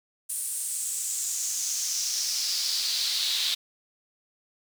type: noise with high-pass filter sweep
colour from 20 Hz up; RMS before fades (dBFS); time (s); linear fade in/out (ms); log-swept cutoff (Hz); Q
brown; -29; 0.29-3.55; 10; 9500 to 3700; 3.9
effects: none